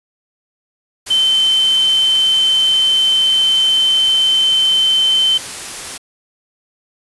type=tone in noise; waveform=sine; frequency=3082 Hz; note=G7; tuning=30 cents flat; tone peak=-10 dBFS; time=1.1-5.38 s; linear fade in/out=10 ms; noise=white; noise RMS=-27 dBFS; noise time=1.06-5.98 s; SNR=+14 dB; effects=resampled to 24000 Hz